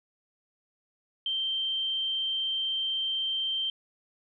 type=tone; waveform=sine; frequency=3136 Hz; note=G7; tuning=in tune; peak=-27 dBFS; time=1.26-3.7 s; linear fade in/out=2 ms; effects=none